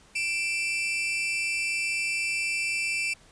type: tone pair together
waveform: 40% pulse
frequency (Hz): 2349 / 2662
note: D7 / E7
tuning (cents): 0 / +16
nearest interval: major second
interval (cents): 216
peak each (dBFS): -28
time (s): 0.15-3.14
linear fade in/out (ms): 10
effects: pink hiss -56 dBFS RMS until 3.31 s + resampled to 22050 Hz